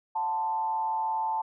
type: tone with frequency modulation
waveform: sine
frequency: 883 Hz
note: A5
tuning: 6 cents sharp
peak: -26 dBFS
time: 0.15-1.42 s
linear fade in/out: 10 ms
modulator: 153 Hz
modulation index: 0.48
effects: none